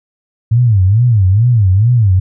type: tone with vibrato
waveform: sine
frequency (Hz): 106.9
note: A2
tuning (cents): -49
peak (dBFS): -6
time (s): 0.51-2.2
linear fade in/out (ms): 10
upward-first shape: sine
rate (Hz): 2.3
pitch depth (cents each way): 260
effects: none